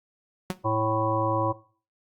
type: tone with exponential decay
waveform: sawtooth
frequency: 184.1 Hz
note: F#3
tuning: 8 cents flat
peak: -19 dBFS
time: 0.5-0.57 s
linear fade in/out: 0 ms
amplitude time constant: 15 ms
type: harmonic tone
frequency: 110 Hz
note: A2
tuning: in tune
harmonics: 1 / 3 / 5 / 7 / 9 / 10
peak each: -29 / -30 / -28 / -33 / -28 / -33 dBFS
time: 0.64-1.53 s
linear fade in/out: 20 ms
effects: noise-tail reverb RT60 0.4 s tail -17 dB re dry + Opus 48 kbps